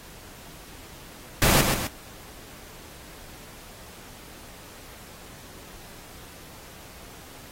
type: noise with echo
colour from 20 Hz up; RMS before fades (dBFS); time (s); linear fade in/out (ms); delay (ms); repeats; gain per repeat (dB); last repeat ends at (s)
pink; -20; 1.42-1.61; 0; 130; 2; -5; 1.87
effects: pink hiss -46 dBFS RMS until 7.51 s + AAC 48 kbps